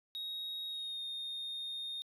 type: tone with pitch glide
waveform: sine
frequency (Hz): 3771 to 3683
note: A#7 to A#7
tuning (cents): +19 to -22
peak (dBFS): -36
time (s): 0.15-2.02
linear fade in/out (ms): 0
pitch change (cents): -41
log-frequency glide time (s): 0.67-1.01
effects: tanh soft clip ceiling -37 dBFS